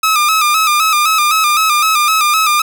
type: tone with vibrato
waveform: sawtooth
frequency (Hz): 1244.5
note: D#6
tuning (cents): 0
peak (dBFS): -6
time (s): 0.03-2.62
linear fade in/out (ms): 5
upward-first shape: square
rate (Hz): 3.9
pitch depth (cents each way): 60
effects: none